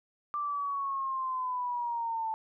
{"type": "linear sweep", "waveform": "sine", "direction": "down", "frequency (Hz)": [1182, 880], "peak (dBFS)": -30, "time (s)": [0.34, 2.34], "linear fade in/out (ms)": 0, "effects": []}